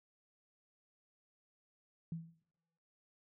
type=tone with exponential decay; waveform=sine; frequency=164.81 Hz; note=E3; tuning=in tune; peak=-36 dBFS; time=2.12-2.42 s; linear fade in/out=2 ms; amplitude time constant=65 ms; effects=noise-tail reverb RT60 0.8 s tail -19 dB re dry